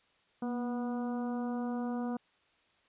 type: harmonic tone with a mistuned harmonic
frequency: 244.5 Hz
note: B3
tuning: 17 cents flat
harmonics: 1 / 2 / 3 / 4 / 5 / 6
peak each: -33 / -42 / -43 / -48 / -50 / -54 dBFS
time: 0.42-2.17 s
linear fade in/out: 5 ms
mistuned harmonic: 1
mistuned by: -40 cents
effects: white hiss -69 dBFS RMS until 2.88 s + resampled to 8000 Hz